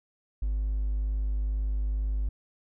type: tone with hard clipping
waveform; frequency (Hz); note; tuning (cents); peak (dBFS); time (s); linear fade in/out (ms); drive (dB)
triangle; 51.1; G#1; -27; -26; 0.42-2.29; 5; 4
effects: none